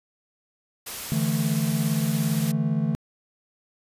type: noise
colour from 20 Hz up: white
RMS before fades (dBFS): -34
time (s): 0.86-2.52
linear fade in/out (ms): 10
type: chord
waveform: triangle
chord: D suspended second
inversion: none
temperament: equal with one note detuned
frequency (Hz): 147.34 / 164.81 / 220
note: D3 / E3 / A3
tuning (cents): +6 / 0 / 0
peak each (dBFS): -24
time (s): 1.12-2.95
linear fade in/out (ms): 0
effects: resampled to 32000 Hz